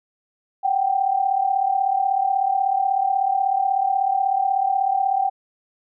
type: tone pair together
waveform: sine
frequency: 747.7 / 784 Hz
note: F#5 / G5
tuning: +18 / 0 cents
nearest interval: minor second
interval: 82 cents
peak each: -22 / -19 dBFS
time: 0.63-5.3 s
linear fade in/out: 20 ms
effects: none